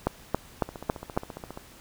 two click trains, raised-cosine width 1 ms, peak -9 / -23 dBFS, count 5 / 14, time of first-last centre 0.07-1.175 / 0.69-1.574 s, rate 3.62 / 14.7 Hz, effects pink hiss -51 dBFS RMS until 1.8 s

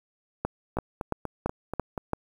two click trains, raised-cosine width 1 ms, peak -17 / -12 dBFS, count 6 / 6, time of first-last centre 0.77-1.978 / 0.45-2.134 s, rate 4.14 / 2.97 Hz, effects 8-bit

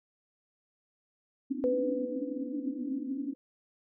pink band-pass noise, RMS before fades -35 dBFS, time 1.5-3.34 s, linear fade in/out 10 ms, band 250 to 300 Hz, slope 96 dB/octave
sine tone with exponential decay, 499.5 Hz, B4, 20 cents sharp, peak -24 dBFS, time 1.64-3.35 s, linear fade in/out 0 ms, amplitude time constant 370 ms
effects none

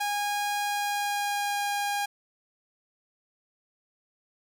sawtooth tone with pitch glide, 820 to 813.4 Hz, G#5 to G#5, -22 to -36 cents, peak -23 dBFS, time 0-2.06 s, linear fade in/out 10 ms, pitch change -14 cents, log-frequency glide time 0.58-1.63 s, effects none

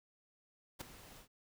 pink noise with ADSR envelope, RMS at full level -41 dBFS, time 0.79-1.28 s, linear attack 21 ms, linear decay 7 ms, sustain -15 dB, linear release 88 ms, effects none

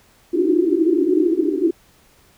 white band-pass noise, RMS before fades -17 dBFS, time 0.33-1.71 s, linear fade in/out 10 ms, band 300 to 370 Hz, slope 96 dB/octave, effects pink hiss -54 dBFS RMS until 2.37 s

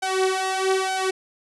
sawtooth tone with flanger, 379.1 Hz, F#4, 42 cents sharp, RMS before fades -23 dBFS, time 0.02-1.11 s, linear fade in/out 10 ms, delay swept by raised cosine 1.3 to 4.2 ms, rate 1.1 Hz, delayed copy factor +0.8, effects resampled to 24000 Hz

